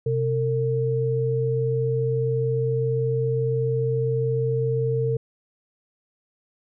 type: tone pair together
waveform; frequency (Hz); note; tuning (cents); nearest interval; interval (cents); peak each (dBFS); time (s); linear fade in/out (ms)
sine; 128.62 / 453.6; C3 / A#4; -29 / -47; octave + minor seventh; 2182; -23 / -23; 0.06-5.17; 5
effects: none